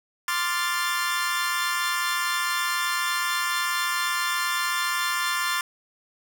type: chord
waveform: sawtooth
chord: D minor seventh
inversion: third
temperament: equal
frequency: 1046.5 / 1174.7 / 1396.9 / 1760 Hz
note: C6 / D6 / F6 / A6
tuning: 0 / 0 / 0 / 0 cents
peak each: -25 / -28 / -26 / -25 dBFS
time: 0.28-5.61 s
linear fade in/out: 2 ms
effects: none